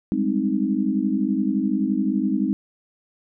sine chord, Ab major seventh, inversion third, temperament equal, 196 / 207.7 / 261.6 / 311.1 Hz, G3 / Ab3 / C4 / Eb4, 0 / 0 / 0 / 0 cents, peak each -26 / -24 / -24 / -25 dBFS, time 0.12-2.53 s, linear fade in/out 0 ms, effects none

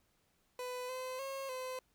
30% pulse tone with pitch steps, 499.4 / 513 / 542 / 513 Hz, B4 / C5 / C#5 / C5, +19 / -34 / -39 / -34 cents, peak -37 dBFS, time 0.59-1.79 s, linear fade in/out 2 ms, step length 300 ms, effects pink hiss -75 dBFS RMS until 1.94 s

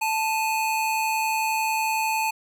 square tone pair together, 880 / 2489 Hz, A5 / D#7, 0 / 0 cents, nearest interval octave + tritone, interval 1800 cents, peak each -24 / -29 dBFS, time 0.01-2.31 s, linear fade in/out 10 ms, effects none

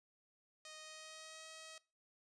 5% pulse tone with pitch glide, 622.3 to 636.8 Hz, D#5 to D#5, 0 to +40 cents, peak -40 dBFS, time 0.65-1.78 s, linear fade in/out 2 ms, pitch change +40 cents, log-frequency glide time 0.78-1.47 s, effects noise-tail reverb RT60 0.3 s tail -20 dB re dry + resampled to 22050 Hz

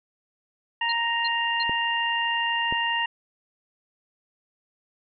harmonic tone, 932.3 Hz, A#5, in tune, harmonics 1 / 2 / 3, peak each -27 / -27 / -27 dBFS, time 0.81-3.06 s, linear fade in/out 5 ms
sine tone bursts, 4192 Hz, C8, 2 cents sharp, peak -27 dBFS, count 3, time 0.89-1.632 s, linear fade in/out 5 ms, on 34 ms, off 320 ms
clicks, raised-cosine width 2 ms, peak -19 dBFS, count 2, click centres 1.695 / 2.725 s
effects none

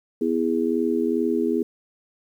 sine chord, E major, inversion second, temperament just, 247.2 / 329.6 / 412 Hz, B3 / E4 / G#4, +2 / 0 / -14 cents, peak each -24 dBFS, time 0.21-1.63 s, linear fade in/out 5 ms, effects 9-bit

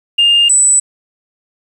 sine tone pair in turn, 2814 / 7959 Hz, F7 / B8, +12 / +12 cents, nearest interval octave + tritone, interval 1800 cents, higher second, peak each -5 dBFS, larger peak neither, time 0.18-0.49 / 0.49-0.8 s, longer neither, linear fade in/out 10 ms, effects tanh soft clip ceiling -3 dBFS + 7-bit

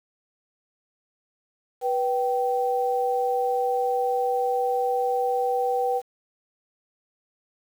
sine tone pair together, 490 / 775.7 Hz, B4 / G5, -14 / -18 cents, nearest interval minor sixth, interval 796 cents, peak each -24 dBFS, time 1.81-6.02 s, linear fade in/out 50 ms, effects 8-bit

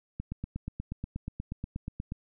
click train, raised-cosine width 5 ms, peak -22 dBFS, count 17, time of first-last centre 0.2-2.121 s, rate 8.33 Hz, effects none

